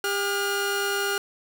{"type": "tone pair together", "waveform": "sawtooth", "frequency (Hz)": [400.4, 1426], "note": ["G4", "F6"], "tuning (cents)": [37, 36], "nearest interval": "octave + minor seventh", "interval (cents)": 2199, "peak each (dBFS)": -23, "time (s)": [0.04, 1.18], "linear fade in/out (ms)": 2, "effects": []}